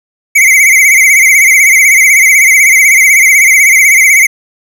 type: tone with vibrato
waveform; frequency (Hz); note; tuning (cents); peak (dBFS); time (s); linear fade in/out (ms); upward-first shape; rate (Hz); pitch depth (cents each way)
square; 2162; C#7; -44; -3; 0.35-4.27; 10; sine; 16; 100
effects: none